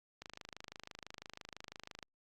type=click train; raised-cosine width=0.2 ms; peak=-29 dBFS; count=48; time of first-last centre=0.22-2.028 s; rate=26 Hz; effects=Opus 48 kbps